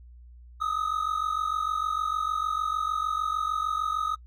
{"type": "tone pair together", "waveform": "triangle", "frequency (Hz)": [1232.4, 1279], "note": ["D#6", "D#6"], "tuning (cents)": [-17, 47], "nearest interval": "minor second", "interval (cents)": 64, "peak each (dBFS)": -27, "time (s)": [0.6, 4.16], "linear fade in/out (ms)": 20, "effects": ["noise-tail reverb RT60 0.1 s tail -25 dB re dry", "added 60 Hz sine -46 dBFS peak until 4.26 s"]}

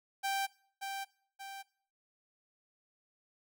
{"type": "tone with echo", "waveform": "sawtooth", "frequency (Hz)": 784, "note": "G5", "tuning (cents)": 0, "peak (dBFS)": -28, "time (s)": [0.23, 0.47], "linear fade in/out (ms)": 20, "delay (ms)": 580, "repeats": 2, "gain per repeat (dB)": -6, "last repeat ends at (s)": 1.63, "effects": ["noise-tail reverb RT60 0.5 s tail -21 dB re dry"]}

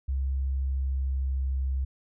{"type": "tone with pitch glide", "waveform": "sine", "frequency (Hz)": [67, 66.35], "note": ["C2", "C2"], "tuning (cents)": [42, 25], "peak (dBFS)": -25, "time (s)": [0.08, 1.85], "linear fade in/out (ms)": 10, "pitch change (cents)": -17, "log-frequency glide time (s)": [0.39, 1.49], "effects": []}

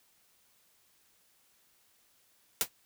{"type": "noise with exponential decay", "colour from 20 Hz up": "white", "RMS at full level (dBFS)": -23, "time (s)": [2.61, 2.69], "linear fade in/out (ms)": 1, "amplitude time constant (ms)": 16, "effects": ["white hiss -68 dBFS RMS until 2.85 s"]}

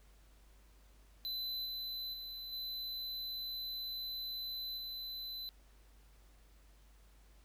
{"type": "tone with level steps", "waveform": "square", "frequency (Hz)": 4021, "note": "B7", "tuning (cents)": 30, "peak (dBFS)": [-38, -40, -44, -40, -42], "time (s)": [1.25, 5.49], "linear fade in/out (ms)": 0, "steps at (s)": [1.65, 2.13, 2.52, 4.77], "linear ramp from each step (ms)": 10, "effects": ["added 50 Hz sine -60 dBFS peak until 7.44 s", "pink hiss -69 dBFS RMS until 7.44 s"]}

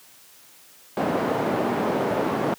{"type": "band-pass noise", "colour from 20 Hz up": "white", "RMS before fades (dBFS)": -24, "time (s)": [0.97, 2.54], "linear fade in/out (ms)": 2, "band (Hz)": [160, 640], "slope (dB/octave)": 12, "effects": ["white hiss -51 dBFS RMS until 2.58 s", "high-pass 100 Hz 12 dB/octave"]}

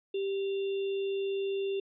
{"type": "tone with sample-and-hold", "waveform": "sine", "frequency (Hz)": 392.5, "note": "G4", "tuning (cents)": 2, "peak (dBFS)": -29, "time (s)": [0.14, 1.8], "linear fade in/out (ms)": 5, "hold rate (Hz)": 3150, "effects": ["resampled to 11025 Hz"]}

